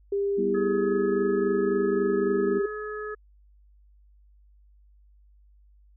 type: tone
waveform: sine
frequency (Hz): 400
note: G4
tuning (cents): +35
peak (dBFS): -23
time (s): 0.12-2.66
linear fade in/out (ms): 5
type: chord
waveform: sine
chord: E minor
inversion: first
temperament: equal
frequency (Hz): 196 / 246.9 / 329.6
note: G3 / B3 / E4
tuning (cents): 0 / 0 / 0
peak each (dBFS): -31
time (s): 0.37-2.6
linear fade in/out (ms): 20
type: harmonic tone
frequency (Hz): 423.7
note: G#4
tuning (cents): +35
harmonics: 1 / 3 / 4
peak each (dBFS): -33 / -38 / -39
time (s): 0.54-3.15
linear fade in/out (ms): 10
effects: added 50 Hz sine -54 dBFS peak until 5.96 s